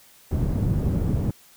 white low-pass noise, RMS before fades -23 dBFS, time 0.31-1.31 s, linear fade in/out 5 ms, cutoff 150 Hz, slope 12 dB/octave, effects white hiss -53 dBFS RMS until 1.56 s

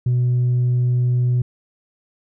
triangle tone with tanh clipping, 123.7 Hz, B2, 3 cents sharp, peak -15 dBFS, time 0.06-1.42 s, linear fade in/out 5 ms, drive 6 dB, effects none

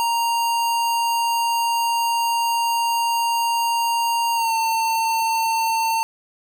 square tone with pitch glide, 932.3 to 902.1 Hz, A#5 to A5, 0 to +43 cents, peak -19 dBFS, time 0-6.03 s, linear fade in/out 0 ms, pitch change -57 cents, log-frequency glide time 4.34-4.54 s, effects none

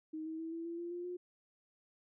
sine tone with pitch steps, 313.8 / 319.7 / 325.6 / 331.7 / 337.9 / 344.2 / 350.6 / 357.1 Hz, D#4 / D#4 / E4 / E4 / E4 / F4 / F4 / F4, +15 / +47 / -21 / +11 / +43 / -25 / +7 / +39 cents, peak -39 dBFS, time 0.13-1.17 s, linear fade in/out 10 ms, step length 130 ms, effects none

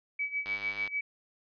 sine tone with tremolo, 2284 Hz, D7, 49 cents flat, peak -28 dBFS, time 0.19-1.01 s, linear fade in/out 5 ms, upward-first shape sine, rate 6.7 Hz, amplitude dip 80%
click train, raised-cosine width 0.2 ms, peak -24 dBFS, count 43, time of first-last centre 0.46-0.876 s, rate 101 Hz
effects resampled to 11025 Hz

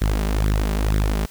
sawtooth tone with flanger, 52 Hz, G#1, 3 cents sharp, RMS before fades -20 dBFS, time 0.01-1.26 s, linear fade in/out 10 ms, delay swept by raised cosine 0.52 to 5.12 ms, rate 2.1 Hz, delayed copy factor +0.7, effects white hiss -46 dBFS RMS until 1.3 s

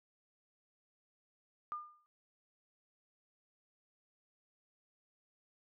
sine tone with exponential decay, 1207 Hz, D6, 47 cents sharp, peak -35 dBFS, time 1.72-2.06 s, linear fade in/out 0 ms, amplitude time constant 72 ms, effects none

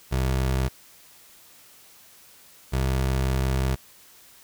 25% pulse tone pair in turn, 65.2 / 65.62 Hz, C2 / C2, -5 / +6 cents, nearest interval unison, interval 11 cents, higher second, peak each -18 dBFS, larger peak neither, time 0.11-0.69 / 2.72-3.76 s, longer second, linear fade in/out 20 ms, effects white hiss -52 dBFS RMS until 4.43 s

